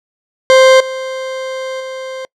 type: tone with level steps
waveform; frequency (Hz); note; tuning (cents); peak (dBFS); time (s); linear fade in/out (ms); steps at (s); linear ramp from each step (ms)
40% pulse; 523.3; C5; 0; -3 / -19 / -22; 0.5-2.25; 0; 0.8 / 1.8; 5
effects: noise-tail reverb RT60 0.1 s tail -26 dB re dry + low-pass 6000 Hz 12 dB/octave